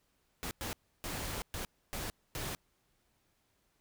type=noise bursts at uneven times; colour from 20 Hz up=pink; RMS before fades=-39 dBFS; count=6; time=0.43-0.51 / 0.61-0.73 / 1.04-1.42 / 1.54-1.65 / 1.93-2.1 / 2.35-2.55 s; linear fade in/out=0 ms; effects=pink hiss -75 dBFS RMS until 3.8 s